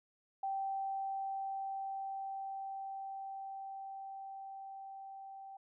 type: tone with level ramp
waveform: sine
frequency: 779 Hz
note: G5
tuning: 11 cents flat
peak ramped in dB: -34 to -47 dBFS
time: 0.43-5.57 s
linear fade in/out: 5 ms
effects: none